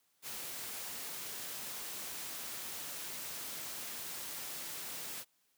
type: noise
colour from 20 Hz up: white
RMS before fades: -43 dBFS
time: 0.22-5.25 s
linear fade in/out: 50 ms
effects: white hiss -75 dBFS RMS until 5.57 s + high-pass 100 Hz 12 dB/octave